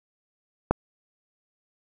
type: click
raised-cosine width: 1 ms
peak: -5 dBFS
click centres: 0.71 s
effects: none